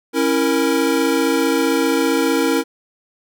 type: chord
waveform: square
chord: A# diminished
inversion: first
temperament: equal with one note detuned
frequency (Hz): 274.3 / 329.6 / 466.2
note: C#4 / E4 / A#4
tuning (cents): -18 / 0 / 0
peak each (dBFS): -20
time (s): 0.13-2.64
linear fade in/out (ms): 50
effects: none